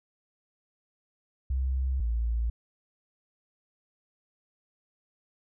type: tone pair in turn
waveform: sine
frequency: 65.3 / 57.37 Hz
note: C2 / A#1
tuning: -3 / -27 cents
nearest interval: major second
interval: 224 cents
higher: first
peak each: -25 dBFS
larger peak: neither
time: 1.5-2 / 2-2.5 s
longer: neither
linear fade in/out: 5 ms
effects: none